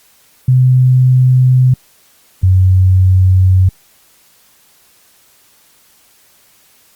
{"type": "tone pair in turn", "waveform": "sine", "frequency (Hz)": [127.9, 93.14], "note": ["C3", "F#2"], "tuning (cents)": [-39, 12], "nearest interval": "perfect fourth", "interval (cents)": 549, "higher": "first", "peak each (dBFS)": -5, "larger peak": "neither", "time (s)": [[0.48, 1.74], [2.43, 3.69]], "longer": "neither", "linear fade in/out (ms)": 5, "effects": ["white hiss -49 dBFS RMS until 6.95 s", "Opus 48 kbps"]}